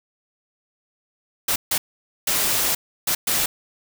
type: noise bursts at uneven times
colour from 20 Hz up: white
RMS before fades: -21 dBFS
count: 5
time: 1.48-1.56 / 1.71-1.78 / 2.27-2.75 / 3.07-3.15 / 3.27-3.46 s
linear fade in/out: 5 ms
effects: none